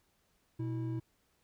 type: tone pair together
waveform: triangle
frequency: 121.7 / 325.2 Hz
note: B2 / E4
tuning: -25 / -23 cents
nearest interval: octave + perfect fourth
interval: 1702 cents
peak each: -33 / -37 dBFS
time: 0.59-1 s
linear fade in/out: 10 ms
effects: pink hiss -74 dBFS RMS until 1.43 s